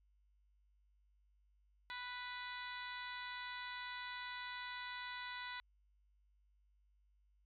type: harmonic tone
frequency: 493.9 Hz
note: B4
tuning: in tune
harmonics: 2 / 3 / 4 / 5 / 6 / 7 / 8 / 9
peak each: -49 / -50 / -49 / -56 / -61 / -55 / -53 / -66 dBFS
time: 1.9-5.6 s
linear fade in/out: 0 ms
effects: added 50 Hz sine -70 dBFS peak until 7.45 s + MP3 96 kbps